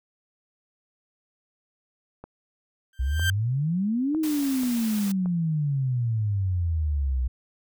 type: clicks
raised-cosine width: 1 ms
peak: -26 dBFS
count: 5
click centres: 2.24 / 3.196 / 4.148 / 4.634 / 5.259 s
type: tone with exponential growth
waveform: 30% pulse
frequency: 1571 Hz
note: G6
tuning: 3 cents sharp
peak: -18 dBFS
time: 2.93-3.3 s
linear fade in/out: 2 ms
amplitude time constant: 79 ms
type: exponential two-way sweep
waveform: sine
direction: up then down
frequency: 60.9 to 321.4 to 60.9 Hz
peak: -22 dBFS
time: 2.99-7.28 s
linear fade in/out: 10 ms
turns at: 4.18 s
type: noise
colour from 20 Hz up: white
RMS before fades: -37 dBFS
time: 4.23-5.12 s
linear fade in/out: 5 ms
effects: none